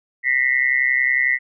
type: tone with amplitude modulation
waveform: sine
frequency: 1975.5 Hz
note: B6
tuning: in tune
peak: -11 dBFS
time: 0.23-1.39 s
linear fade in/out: 50 ms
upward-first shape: sine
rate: 131 Hz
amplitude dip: 95%
effects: none